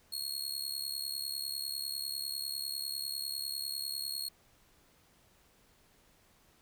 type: tone with amplitude modulation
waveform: sawtooth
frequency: 4300 Hz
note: C8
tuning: 47 cents sharp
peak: -29 dBFS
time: 0.12-4.29 s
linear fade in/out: 10 ms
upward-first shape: sine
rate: 70 Hz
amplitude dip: 85%
effects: pink hiss -66 dBFS RMS until 6.61 s